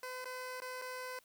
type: tone with dropouts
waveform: 15% pulse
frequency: 508 Hz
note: B4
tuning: 49 cents sharp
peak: -35 dBFS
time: 0.03-1.19 s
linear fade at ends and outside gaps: 2 ms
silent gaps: 0.245-0.255 / 0.603-0.619 / 0.816-0.82 s
effects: white hiss -68 dBFS RMS until 1.24 s